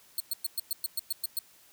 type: tone bursts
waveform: 5% pulse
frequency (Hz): 4317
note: C#8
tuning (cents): -47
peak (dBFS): -21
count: 10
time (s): 0.18-1.39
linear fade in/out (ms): 2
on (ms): 22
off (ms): 110
effects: white hiss -59 dBFS RMS until 1.72 s